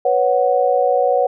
sine chord, B suspended second, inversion none, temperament equal, 493.9 / 554.4 / 740 Hz, B4 / C#5 / F#5, 0 / 0 / 0 cents, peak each -17 dBFS, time 0.05-1.27 s, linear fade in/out 5 ms, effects none

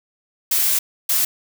blue noise bursts at uneven times, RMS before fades -18 dBFS, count 2, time 0.51-0.79 / 1.09-1.25 s, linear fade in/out 5 ms, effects none

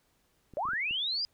clicks, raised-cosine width 3 ms, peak -36 dBFS, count 5, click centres 0.537 / 0.654 / 0.688 / 0.734 / 0.91 s
sine linear sweep, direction up, 531 to 4978 Hz, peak -29 dBFS, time 0.57-1.25 s, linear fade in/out 0 ms
effects pink hiss -71 dBFS RMS until 1.33 s

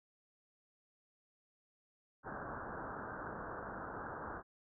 white low-pass noise, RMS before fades -45 dBFS, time 2.23-4.43 s, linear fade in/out 50 ms, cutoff 1600 Hz, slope 96 dB/octave, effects none

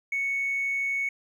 triangle tone, 2217 Hz, C#7, in tune, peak -22 dBFS, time 0.12-1.09 s, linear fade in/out 5 ms, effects tanh soft clip ceiling -22 dBFS

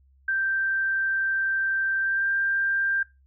sine tone with pitch glide, 1568 to 1586.2 Hz, G6 to G6, 0 to +20 cents, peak -22 dBFS, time 0.28-3.03 s, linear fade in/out 5 ms, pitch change +20 cents, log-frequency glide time 2-2.29 s, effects noise-tail reverb RT60 0.2 s tail -17 dB re dry + added 67 Hz sine -56 dBFS peak until 3.26 s

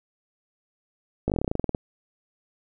slowing click train, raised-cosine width 2 ms, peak -11 dBFS, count 15, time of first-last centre 1.28-1.748 s, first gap 18 ms, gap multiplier 1.09, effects none

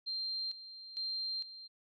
sine tone with tremolo, 4169 Hz, C8, 7 cents flat, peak -35 dBFS, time 0.06-1.68 s, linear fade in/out 20 ms, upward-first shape square, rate 1.1 Hz, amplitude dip 75%, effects none

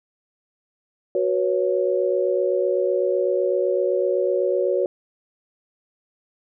sine chord, F# suspended fourth, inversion none, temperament equal with one note detuned, 370 / 486.5 / 554.4 Hz, F#4 / B4 / C#5, 0 / -26 / 0 cents, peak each -22 / -24 / -22 dBFS, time 1.15-4.86 s, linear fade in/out 2 ms, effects none

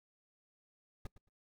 brown noise with echo, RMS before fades -39 dBFS, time 1.05-1.07 s, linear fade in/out 5 ms, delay 110 ms, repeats 2, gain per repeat -15 dB, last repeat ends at 1.29 s, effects noise-tail reverb RT60 0.1 s tail -24 dB re dry

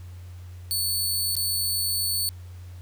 15% pulse tone with dropouts, 4452 Hz, C#8, 7 cents sharp, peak -17 dBFS, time 0.71-2.29 s, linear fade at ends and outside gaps 0 ms, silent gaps 1.353-1.366 s, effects added 89 Hz sine -38 dBFS peak until 2.81 s + pink hiss -56 dBFS RMS until 2.81 s

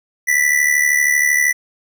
square tone with amplitude modulation, 1975.5 Hz, B6, in tune, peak -10 dBFS, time 0.27-1.53 s, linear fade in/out 20 ms, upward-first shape sine, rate 72.8 Hz, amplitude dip 70%, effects none

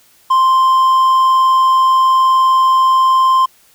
triangle tone, 1046.5 Hz, C6, in tune, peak -6 dBFS, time 0.3-3.46 s, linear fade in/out 10 ms, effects white hiss -50 dBFS RMS until 3.74 s

